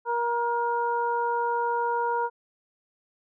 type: harmonic tone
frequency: 473.2 Hz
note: A#4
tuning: 26 cents sharp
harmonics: 1 / 2 / 3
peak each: -29 / -25 / -34 dBFS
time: 0.05-2.3 s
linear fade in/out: 50 ms
effects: none